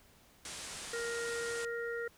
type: low-pass noise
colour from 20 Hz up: white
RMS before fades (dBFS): -45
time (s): 0.45-1.65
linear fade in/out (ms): 2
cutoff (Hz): 9600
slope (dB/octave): 48
type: harmonic tone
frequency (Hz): 468.1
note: A#4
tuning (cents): +7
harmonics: 1 / 3 / 4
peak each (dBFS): -37 / -42 / -43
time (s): 0.93-2.08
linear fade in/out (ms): 5
effects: pink hiss -63 dBFS RMS until 2.17 s